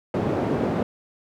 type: band-pass noise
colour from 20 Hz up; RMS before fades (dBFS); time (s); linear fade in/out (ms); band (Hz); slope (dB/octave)
white; -24; 0.14-0.83; 2; 130 to 420; 12
effects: none